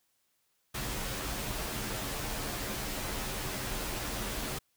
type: noise with comb filter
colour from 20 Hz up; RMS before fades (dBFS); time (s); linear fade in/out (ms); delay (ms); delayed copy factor
pink; -36; 0.74-4.59; 10; 12; -0.6
effects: white hiss -75 dBFS RMS until 4.76 s